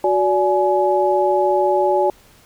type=tone cluster; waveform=sine; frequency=368.6 / 579 / 843 Hz; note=F#4 / D5 / G#5; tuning=-7 / -25 / +26 cents; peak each=-18 dBFS; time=0.04-2.1 s; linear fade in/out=2 ms; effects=pink hiss -50 dBFS RMS until 2.45 s